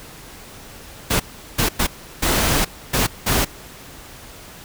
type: noise bursts at uneven times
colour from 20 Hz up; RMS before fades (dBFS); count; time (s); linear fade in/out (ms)
pink; -18; 6; 1.1-1.2 / 1.58-1.69 / 1.79-1.87 / 2.22-2.65 / 2.93-3.07 / 3.26-3.45; 10
effects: pink hiss -40 dBFS RMS until 4.64 s